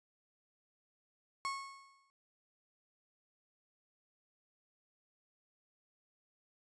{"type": "tone with exponential decay", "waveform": "35% pulse", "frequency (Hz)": 1096, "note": "C#6", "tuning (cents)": -20, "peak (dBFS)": -32, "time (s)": [1.45, 2.1], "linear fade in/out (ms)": 0, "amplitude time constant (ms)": 140, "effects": ["resampled to 22050 Hz"]}